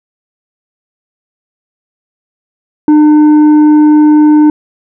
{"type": "tone with tanh clipping", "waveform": "triangle", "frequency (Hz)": 302, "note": "D4", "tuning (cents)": 48, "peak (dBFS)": -3, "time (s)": [2.88, 4.5], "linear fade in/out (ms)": 2, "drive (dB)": 10, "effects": []}